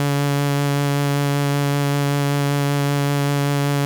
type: tone with vibrato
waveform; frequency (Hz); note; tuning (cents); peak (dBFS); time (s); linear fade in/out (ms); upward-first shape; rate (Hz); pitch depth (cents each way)
sawtooth; 142.3; C#3; +46; -13; 0-3.85; 0; sine; 5.2; 11
effects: 7-bit